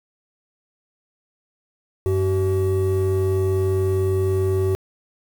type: tone pair together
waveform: triangle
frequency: 94.91 / 380 Hz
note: F#2 / F#4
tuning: +45 / +46 cents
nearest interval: 2 octaves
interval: 2401 cents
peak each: -17 dBFS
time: 2.06-4.75 s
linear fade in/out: 0 ms
effects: tanh soft clip ceiling -12 dBFS + 7-bit